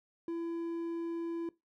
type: tone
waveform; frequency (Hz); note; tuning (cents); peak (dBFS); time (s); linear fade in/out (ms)
triangle; 335.5; E4; +31; -32; 0.28-1.49; 2
effects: noise-tail reverb RT60 0.2 s tail -20 dB re dry